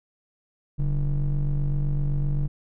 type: ring-modulated tone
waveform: triangle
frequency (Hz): 82.8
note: E2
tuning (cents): +8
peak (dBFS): -16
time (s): 0.78-2.48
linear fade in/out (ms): 20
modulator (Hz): 58.9
effects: none